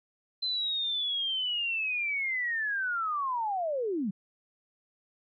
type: linear sweep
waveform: sine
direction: down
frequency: 4084 to 175.5 Hz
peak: -28 dBFS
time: 0.42-4.11 s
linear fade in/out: 10 ms
effects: none